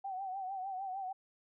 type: tone with vibrato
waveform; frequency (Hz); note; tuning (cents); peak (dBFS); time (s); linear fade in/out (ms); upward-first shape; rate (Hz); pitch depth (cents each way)
sine; 764; G5; -45; -37; 0.04-1.13; 10; triangle; 6.6; 81
effects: none